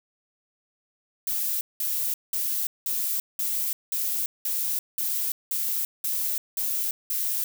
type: noise bursts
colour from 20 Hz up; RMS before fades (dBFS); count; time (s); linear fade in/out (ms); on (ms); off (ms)
violet; -27; 12; 1.27-7.44; 2; 340; 190
effects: none